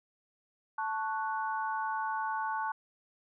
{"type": "chord", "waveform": "sine", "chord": "F# minor", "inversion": "first", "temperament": "equal", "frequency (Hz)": [880, 1108.7, 1480], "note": ["A5", "C#6", "F#6"], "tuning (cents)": [0, 0, 0], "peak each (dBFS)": [-33, -37, -38], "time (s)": [0.78, 2.72], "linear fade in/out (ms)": 5, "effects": []}